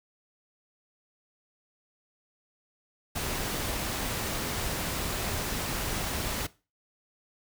pink noise, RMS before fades -32 dBFS, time 3.15-6.47 s, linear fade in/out 10 ms, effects noise-tail reverb RT60 0.3 s tail -19 dB re dry

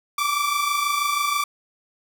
sawtooth tone pair together, 1148.5 / 1174.7 Hz, D6 / D6, -39 / 0 cents, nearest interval unison, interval 39 cents, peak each -21 / -19 dBFS, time 0.18-1.44 s, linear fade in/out 5 ms, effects none

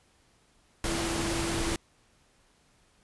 sine tone in noise, 334.6 Hz, E4, 26 cents sharp, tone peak -33 dBFS, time 0.84-1.76 s, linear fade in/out 2 ms, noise pink, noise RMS -31 dBFS, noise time 0.84-1.76 s, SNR -5 dB, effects pink hiss -65 dBFS RMS until 3.03 s + resampled to 24000 Hz

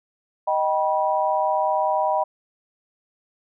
sine chord, Eb augmented, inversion none, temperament just, 622.3 / 777.8 / 972.3 Hz, Eb5 / G5 / B5, 0 / -14 / -27 cents, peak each -23 dBFS, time 0.47-2.24 s, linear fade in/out 10 ms, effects none

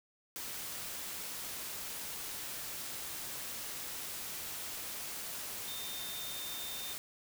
sine tone in noise, 3629 Hz, A#7, 47 cents flat, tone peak -44 dBFS, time 5.68-6.93 s, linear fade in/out 0 ms, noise white, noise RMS -42 dBFS, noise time 0.36-6.98 s, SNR -5 dB, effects none

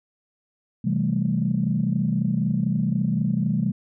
sine chord, A minor seventh, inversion first, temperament equal, 130.81 / 164.81 / 196 / 220 Hz, C3 / E3 / G3 / A3, 0 / 0 / 0 / 0 cents, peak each -26 / -25 / -24 / -26 dBFS, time 0.84-3.72 s, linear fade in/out 10 ms, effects tanh soft clip ceiling -10 dBFS

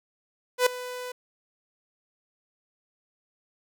sawtooth tone with ADSR envelope, 498.3 Hz, B4, 15 cents sharp, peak -12 dBFS, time 0.58-1.12 s, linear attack 84 ms, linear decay 4 ms, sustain -18 dB, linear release 6 ms, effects none

